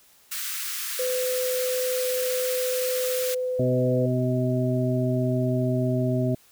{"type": "high-pass noise", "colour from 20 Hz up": "white", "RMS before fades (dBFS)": -31, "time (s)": [0.31, 3.35], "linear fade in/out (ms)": 10, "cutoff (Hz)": 1200, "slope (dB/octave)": 48}
{"type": "tone", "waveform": "sine", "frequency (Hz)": 506, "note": "B4", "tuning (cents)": 42, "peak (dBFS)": -24, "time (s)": [0.99, 4.06], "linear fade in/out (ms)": 5}
{"type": "harmonic tone", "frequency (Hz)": 126.4, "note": "B2", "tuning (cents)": 41, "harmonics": [1, 2, 3, 5], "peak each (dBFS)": [-24, -26, -30, -29], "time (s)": [3.59, 6.35], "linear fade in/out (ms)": 5}
{"effects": ["white hiss -57 dBFS RMS until 6.51 s"]}